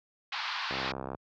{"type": "band-pass noise", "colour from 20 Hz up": "pink", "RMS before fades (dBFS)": -35, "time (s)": [0.32, 0.92], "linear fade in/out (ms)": 5, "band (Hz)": [850, 4800], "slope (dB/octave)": 48}
{"type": "click train", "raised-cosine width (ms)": 1, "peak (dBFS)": -22, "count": 30, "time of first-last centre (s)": [0.71, 1.148], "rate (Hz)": 66.2}
{"effects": ["high-pass 80 Hz 12 dB/octave"]}